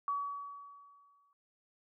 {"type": "tone with exponential decay", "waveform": "sine", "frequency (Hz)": 1135, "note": "C#6", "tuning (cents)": 41, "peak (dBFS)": -30, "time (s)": [0.08, 1.33], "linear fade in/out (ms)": 1, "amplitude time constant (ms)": 270, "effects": []}